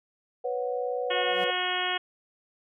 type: chord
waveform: sine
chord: B suspended second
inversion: none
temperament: equal with one note detuned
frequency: 493.9 / 554.4 / 736.6 Hz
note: B4 / C#5 / F#5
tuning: 0 / 0 / -8 cents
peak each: -29 / -34 / -34 dBFS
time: 0.44-1.51 s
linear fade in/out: 10 ms
type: harmonic tone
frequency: 363.7 Hz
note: F#4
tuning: 30 cents flat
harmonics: 1 / 2 / 3 / 4 / 5 / 6 / 7 / 8 / 9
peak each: -37 / -33 / -36 / -35 / -34 / -36 / -38 / -33 / -34 dBFS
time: 1.1-1.98 s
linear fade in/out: 10 ms
type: tone with exponential growth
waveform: sawtooth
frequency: 185.4 Hz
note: F#3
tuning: 4 cents sharp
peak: -33 dBFS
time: 1.15-1.44 s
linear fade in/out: 0 ms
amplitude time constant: 61 ms
effects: none